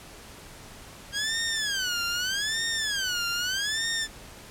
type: tone with vibrato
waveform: 15% pulse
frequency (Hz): 1599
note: G6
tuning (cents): +34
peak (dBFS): -20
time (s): 1.12-4.08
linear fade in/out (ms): 50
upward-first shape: sine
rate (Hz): 0.81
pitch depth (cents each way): 240
effects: pink hiss -46 dBFS RMS until 4.5 s + low-pass 12000 Hz 12 dB/octave